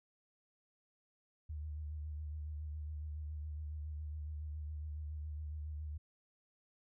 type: tone with vibrato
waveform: sine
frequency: 75.8 Hz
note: D#2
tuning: 45 cents flat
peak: -40 dBFS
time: 1.49-5.98 s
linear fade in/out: 10 ms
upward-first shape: sine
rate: 7.2 Hz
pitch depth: 41 cents each way
effects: none